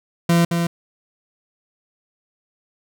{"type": "tone with echo", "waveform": "40% pulse", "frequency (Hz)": 170, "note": "F3", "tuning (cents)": -46, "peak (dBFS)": -12, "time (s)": [0.29, 0.45], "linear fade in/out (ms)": 5, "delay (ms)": 220, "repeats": 1, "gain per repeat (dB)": -5, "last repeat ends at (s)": 0.67, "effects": []}